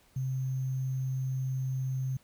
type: tone with sample-and-hold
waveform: sine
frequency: 130.81 Hz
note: C3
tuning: in tune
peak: -29 dBFS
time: 0.16-2.17 s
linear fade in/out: 5 ms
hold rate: 6300 Hz
effects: pink hiss -64 dBFS RMS until 2.23 s